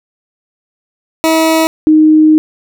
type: tone pair in turn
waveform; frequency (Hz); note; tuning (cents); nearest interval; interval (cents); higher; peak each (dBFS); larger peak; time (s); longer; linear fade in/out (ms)
20% pulse / sine; 321.6 / 310.3; E4 / D#4; -43 / -5; minor second; 62; first; -3; neither; 1.24-1.67 / 1.87-2.38; second; 0
effects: none